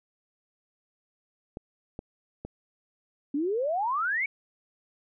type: clicks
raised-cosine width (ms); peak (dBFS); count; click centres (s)
2; -23; 3; 1.571 / 1.991 / 2.45
type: exponential sweep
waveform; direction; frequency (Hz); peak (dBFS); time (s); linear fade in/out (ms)
sine; up; 272.3 to 2300; -25; 3.34-4.26; 5
effects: none